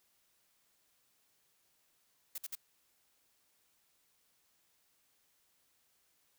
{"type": "noise bursts", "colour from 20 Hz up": "blue", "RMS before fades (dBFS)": -41, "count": 3, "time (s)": [2.35, 2.553], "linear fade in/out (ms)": 5, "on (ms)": 31, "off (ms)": 55, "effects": ["white hiss -74 dBFS RMS until 6.38 s"]}